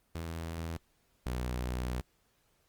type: tone pair in turn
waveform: sawtooth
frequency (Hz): 82.41 / 61.74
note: E2 / B1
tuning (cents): 0 / 0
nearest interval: perfect fourth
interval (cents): 500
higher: first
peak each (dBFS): -32 / -29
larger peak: second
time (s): 0.15-0.77 / 1.26-2.01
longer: second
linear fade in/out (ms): 0
effects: pink hiss -72 dBFS RMS until 2.68 s + Opus 32 kbps